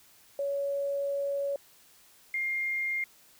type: tone pair in turn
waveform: sine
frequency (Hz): 561 / 2118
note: C#5 / C7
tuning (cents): +21 / +21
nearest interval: octave + major seventh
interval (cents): 2300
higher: second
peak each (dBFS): -28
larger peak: neither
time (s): 0.39-1.56 / 2.34-3.04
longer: first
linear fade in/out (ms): 2
effects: white hiss -59 dBFS RMS until 3.39 s